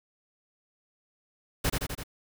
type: noise with echo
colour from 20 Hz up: pink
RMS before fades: -26 dBFS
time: 1.64-1.7 s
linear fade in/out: 10 ms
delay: 84 ms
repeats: 4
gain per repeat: -3 dB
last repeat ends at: 2.036 s
effects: none